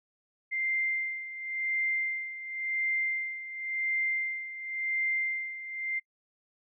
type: tone with tremolo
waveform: sine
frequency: 2093 Hz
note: C7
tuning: in tune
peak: -26 dBFS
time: 0.51-6 s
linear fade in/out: 20 ms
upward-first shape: sine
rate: 0.93 Hz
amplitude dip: 75%
effects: noise-tail reverb RT60 0.1 s tail -26 dB re dry